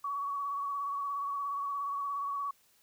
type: tone with vibrato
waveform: sine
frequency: 1127 Hz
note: C#6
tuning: 28 cents sharp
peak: -32 dBFS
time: 0.04-2.51 s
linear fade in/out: 5 ms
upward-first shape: sine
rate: 17 Hz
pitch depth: 30 cents each way
effects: white hiss -67 dBFS RMS until 2.82 s